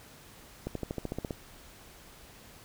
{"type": "accelerating click train", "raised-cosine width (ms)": 2, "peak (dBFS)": -20, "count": 10, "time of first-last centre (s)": [0.67, 1.308], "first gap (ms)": 83, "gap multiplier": 0.96, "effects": ["pink hiss -53 dBFS RMS until 2.64 s"]}